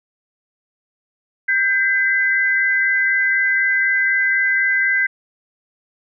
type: tone pair together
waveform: sine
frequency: 1580 / 2024 Hz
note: G6 / B6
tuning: +13 / +42 cents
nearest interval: major third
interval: 429 cents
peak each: -17 dBFS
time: 1.48-5.07 s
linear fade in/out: 10 ms
effects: none